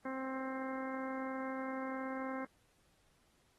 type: harmonic tone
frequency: 263.7 Hz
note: C4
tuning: 14 cents sharp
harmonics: 1 / 2 / 3 / 4 / 5 / 6 / 7 / 8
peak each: -41 / -44 / -49 / -47 / -51 / -51 / -58 / -54 dBFS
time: 0.05-2.45 s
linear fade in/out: 5 ms
effects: pink hiss -73 dBFS RMS until 3.58 s + AAC 32 kbps